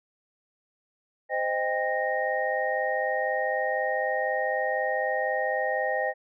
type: tone cluster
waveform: sine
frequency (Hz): 518 / 622 / 796 / 1860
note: C5 / D#5 / G5 / A#6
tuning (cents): -17 / -1 / +26 / -4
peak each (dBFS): -30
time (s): 1.29-6.14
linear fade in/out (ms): 50
effects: none